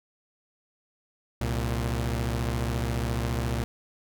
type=tone pair together; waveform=sawtooth; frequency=65.47 / 116.54 Hz; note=C2 / A#2; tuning=+2 / 0 cents; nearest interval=minor seventh; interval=998 cents; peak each=-25 / -25 dBFS; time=1.41-3.64 s; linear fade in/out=0 ms; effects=none